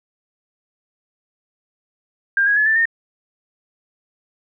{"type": "tone with pitch steps", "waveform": "sine", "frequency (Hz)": [1599, 1653.5, 1709.8, 1768.1, 1828.3], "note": ["G6", "G#6", "G#6", "A6", "A#6"], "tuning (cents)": [34, -8, 50, 8, -34], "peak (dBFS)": -13, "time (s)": [2.37, 2.855], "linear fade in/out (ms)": 2, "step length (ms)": 97, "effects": []}